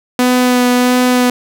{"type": "tone with vibrato", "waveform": "sawtooth", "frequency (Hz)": 248.7, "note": "B3", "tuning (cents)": 12, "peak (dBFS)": -5, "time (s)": [0.19, 1.3], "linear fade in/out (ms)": 2, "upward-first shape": "sine", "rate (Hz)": 1.5, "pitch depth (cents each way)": 12, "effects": []}